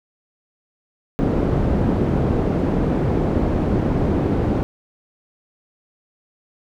white low-pass noise, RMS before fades -19 dBFS, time 1.19-4.63 s, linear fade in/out 0 ms, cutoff 320 Hz, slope 12 dB/octave, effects none

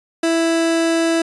30% pulse tone, 330.2 Hz, E4, 3 cents sharp, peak -12 dBFS, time 0.23-1.22 s, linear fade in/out 5 ms, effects resampled to 24000 Hz

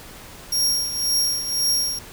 sawtooth tone with tremolo, 5588 Hz, F8, in tune, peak -14 dBFS, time 0.52-1.99 s, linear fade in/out 5 ms, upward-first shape triangle, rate 1.9 Hz, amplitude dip 70%, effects pink hiss -41 dBFS RMS until 2.12 s

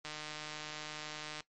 click train, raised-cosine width 0.2 ms, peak -25 dBFS, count 207, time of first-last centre 0.05-1.405 s, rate 152 Hz, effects noise-tail reverb RT60 0.1 s tail -17 dB re dry + MP3 48 kbps

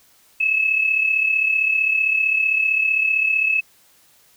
sine tone with amplitude modulation, 2595 Hz, E7, 28 cents flat, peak -13 dBFS, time 0.4-3.61 s, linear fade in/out 10 ms, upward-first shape sine, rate 35.5 Hz, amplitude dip 60%, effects white hiss -55 dBFS RMS until 4.36 s

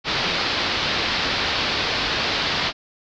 white low-pass noise, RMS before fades -23 dBFS, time 0.04-2.73 s, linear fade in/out 50 ms, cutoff 4800 Hz, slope 48 dB/octave, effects none

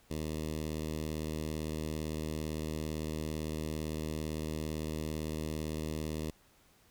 10% pulse tone with notch filter, 77.78 Hz, D#2, in tune, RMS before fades -37 dBFS, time 0.1-6.31 s, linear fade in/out 10 ms, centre 1400 Hz, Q 0.85, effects pink hiss -65 dBFS RMS until 6.9 s

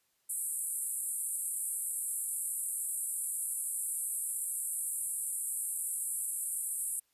pink band-pass noise, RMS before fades -36 dBFS, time 0.29-7 s, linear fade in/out 10 ms, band 8100 to 12000 Hz, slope 96 dB/octave, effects white hiss -75 dBFS RMS until 7.13 s + resampled to 32000 Hz

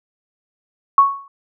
sine tone with exponential decay, 1108 Hz, C#6, 1 cent flat, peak -4 dBFS, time 0.98-1.28 s, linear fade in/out 2 ms, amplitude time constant 65 ms, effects none

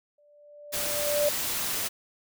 sine tone with exponential growth, 587.3 Hz, D5, in tune, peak -20 dBFS, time 0.18-1.29 s, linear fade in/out 5 ms, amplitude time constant 240 ms
white noise, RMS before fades -30 dBFS, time 0.72-1.89 s, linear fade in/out 20 ms
effects none

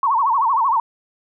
sine tone with vibrato, 1003 Hz, B5, 26 cents sharp, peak -14 dBFS, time 0.03-0.8 s, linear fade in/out 2 ms, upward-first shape sine, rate 13 Hz, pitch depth 210 cents each way, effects none

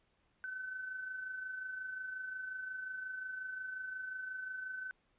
sine tone with amplitude modulation, 1519 Hz, F#6, 45 cents sharp, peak -38 dBFS, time 0.44-4.91 s, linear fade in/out 0 ms, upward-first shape sine, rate 25.6 Hz, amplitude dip 45%, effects pink hiss -75 dBFS RMS until 5.18 s + resampled to 8000 Hz

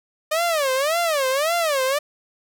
sawtooth tone with vibrato, 599 Hz, D5, 34 cents sharp, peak -15 dBFS, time 0.31-1.99 s, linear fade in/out 10 ms, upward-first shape sine, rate 1.8 Hz, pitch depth 250 cents each way, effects none

